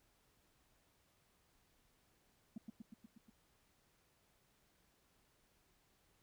sine tone with echo, 221.6 Hz, A3, 13 cents sharp, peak -40 dBFS, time 2.56-2.58 s, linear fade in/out 5 ms, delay 120 ms, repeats 6, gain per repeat -3 dB, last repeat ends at 3.3 s, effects tanh soft clip ceiling -42 dBFS + pink hiss -75 dBFS RMS until 6.22 s

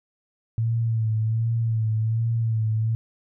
sine tone with vibrato, 112.4 Hz, A2, 37 cents sharp, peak -20 dBFS, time 0.58-2.95 s, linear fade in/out 0 ms, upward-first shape sine, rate 1.3 Hz, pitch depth 45 cents each way, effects none

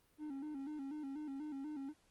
triangle tone with vibrato, 287.6 Hz, D4, 36 cents flat, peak -40 dBFS, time 0.18-1.94 s, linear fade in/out 50 ms, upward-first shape square, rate 4.1 Hz, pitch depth 92 cents each way, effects pink hiss -73 dBFS RMS until 2.1 s + Opus 32 kbps

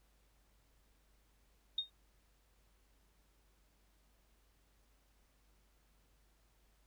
sine tone with exponential decay, 3700 Hz, A#7, 14 cents flat, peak -30 dBFS, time 1.78-1.9 s, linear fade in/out 5 ms, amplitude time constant 25 ms, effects added 50 Hz sine -70 dBFS peak until 6.86 s + pink hiss -75 dBFS RMS until 6.86 s

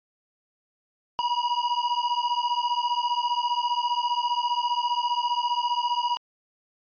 square beating tone pair, 957 / 972 Hz, A#5 / B5, +45 / -28 cents, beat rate 15 Hz, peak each -27 dBFS, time 1.19-6.17 s, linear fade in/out 0 ms, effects resampled to 11025 Hz

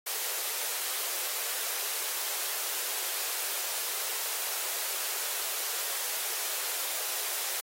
white high-pass noise, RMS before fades -33 dBFS, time 0.06-7.61 s, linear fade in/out 10 ms, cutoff 380 Hz, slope 48 dB/octave, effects AAC 48 kbps

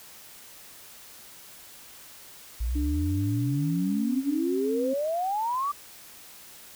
sine exponential sweep, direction up, 54.4 to 1189 Hz, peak -25 dBFS, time 2.6-5.72 s, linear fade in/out 10 ms
sine tone with pitch glide, 296.3 to 264 Hz, D4 to C4, +15 to +16 cents, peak -28 dBFS, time 2.75-4.94 s, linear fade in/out 10 ms, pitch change -199 cents, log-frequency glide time 3.03-4.82 s
effects white hiss -48 dBFS RMS until 6.75 s

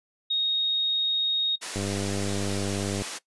sine tone, 3734 Hz, A#7, 2 cents sharp, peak -22 dBFS, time 0.3-1.56 s, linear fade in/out 10 ms
white band-pass noise, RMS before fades -36 dBFS, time 1.61-3.19 s, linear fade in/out 20 ms, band 310 to 8600 Hz, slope 12 dB/octave
click train, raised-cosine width 2 ms, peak -18 dBFS, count 126, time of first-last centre 1.76-3.02 s, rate 99.2 Hz
effects noise-tail reverb RT60 0.1 s tail -18 dB re dry + resampled to 24000 Hz

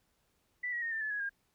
sine tone with pitch steps, 1975.5 / 1910.4 / 1847.5 / 1786.6 / 1727.7 / 1670.8 / 1615.8 Hz, B6 / A#6 / A#6 / A6 / A6 / G#6 / G#6, 0 / +42 / -16 / +26 / -32 / +10 / -48 cents, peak -33 dBFS, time 0.63-1.295 s, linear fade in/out 10 ms, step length 95 ms, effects pink hiss -75 dBFS RMS until 1.54 s

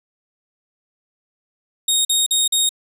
20% pulse tone bursts, 3729 Hz, A#7, in tune, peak -9 dBFS, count 4, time 1.88-2.692 s, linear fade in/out 5 ms, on 170 ms, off 44 ms, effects none

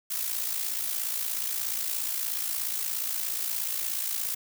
blue noise with amplitude modulation, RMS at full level -28 dBFS, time 0.1-4.35 s, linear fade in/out 10 ms, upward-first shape sine, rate 56.9 Hz, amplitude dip 60%, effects none

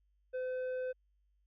sine tone with tanh clipping, 510 Hz, C5, 44 cents flat, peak -36 dBFS, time 0.33-0.93 s, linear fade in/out 20 ms, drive 7 dB, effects added 50 Hz sine -70 dBFS peak until 1.46 s

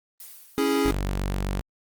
blue noise with exponential decay, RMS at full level -40 dBFS, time 0.2-1.31 s, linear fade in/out 2 ms, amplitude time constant 240 ms
square chord, C# minor, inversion none, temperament equal, 277.2 / 329.6 / 415.3 Hz, C#4 / E4 / G#4, 0 / 0 / 0 cents, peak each -25 / -29 / -25 dBFS, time 0.58-0.91 s, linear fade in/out 0 ms
sawtooth tone, 47.74 Hz, G1, 45 cents flat, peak -21 dBFS, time 0.85-1.61 s, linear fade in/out 0 ms
effects Opus 24 kbps

